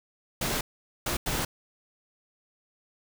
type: noise bursts at uneven times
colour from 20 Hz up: pink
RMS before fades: -29 dBFS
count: 3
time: 0.41-0.61 / 1.06-1.17 / 1.26-1.45 s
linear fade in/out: 5 ms
effects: none